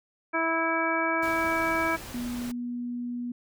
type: harmonic tone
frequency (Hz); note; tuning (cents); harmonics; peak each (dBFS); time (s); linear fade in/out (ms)
327.4; E4; -12; 1 / 2 / 3 / 4 / 5 / 7; -31 / -31 / -31 / -31 / -31 / -31; 0.33-1.97; 20
type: noise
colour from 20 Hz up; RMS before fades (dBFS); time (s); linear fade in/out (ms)
pink; -41; 1.22-2.52; 10
type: tone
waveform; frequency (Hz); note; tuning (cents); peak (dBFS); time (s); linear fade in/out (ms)
sine; 242.6; B3; -31; -30; 2.14-3.32; 5
effects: none